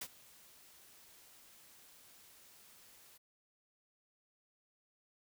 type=noise with ADSR envelope; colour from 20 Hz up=white; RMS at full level=-41 dBFS; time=0.01-3.18 s; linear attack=7 ms; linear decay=55 ms; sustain=-20 dB; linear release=12 ms; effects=none